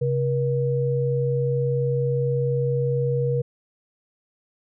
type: tone pair together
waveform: sine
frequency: 134.3 / 478.6 Hz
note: C3 / A#4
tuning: +46 / +46 cents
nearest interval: octave + minor seventh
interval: 2200 cents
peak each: -22 / -23 dBFS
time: 0.01-3.42 s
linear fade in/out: 10 ms
effects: none